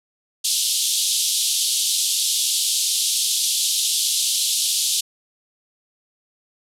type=band-pass noise; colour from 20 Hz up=pink; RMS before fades=-21 dBFS; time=0.44-5.01 s; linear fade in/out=10 ms; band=3200 to 12000 Hz; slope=48 dB/octave; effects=none